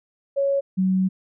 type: tone pair in turn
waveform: sine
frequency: 555 / 187.79 Hz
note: C#5 / F#3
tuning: +2 / +26 cents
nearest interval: octave + perfect fifth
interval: 1876 cents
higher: first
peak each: -18 / -17 dBFS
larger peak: second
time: 0.36-0.61 / 0.77-1.09 s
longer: second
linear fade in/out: 20 ms
effects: none